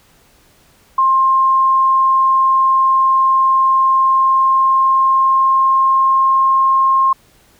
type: tone with pitch glide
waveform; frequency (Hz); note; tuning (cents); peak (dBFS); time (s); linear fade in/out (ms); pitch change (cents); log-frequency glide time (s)
sine; 1060 to 1066.8; C6 to C6; +22 to +33; -9; 0.98-7.13; 5; +11; 4.04-6.71
effects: pink hiss -51 dBFS RMS until 7.59 s